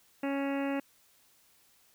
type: harmonic tone with a mistuned harmonic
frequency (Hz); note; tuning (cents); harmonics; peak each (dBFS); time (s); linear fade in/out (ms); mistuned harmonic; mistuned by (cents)
277.2; C#4; 0; 1 / 2 / 3 / 4 / 5 / 6 / 7 / 8 / 9 / 10; -31 / -36 / -41 / -47 / -47 / -47 / -46 / -50 / -48 / -49; 0.23-0.8; 5; 9; +21
effects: white hiss -65 dBFS RMS until 1.94 s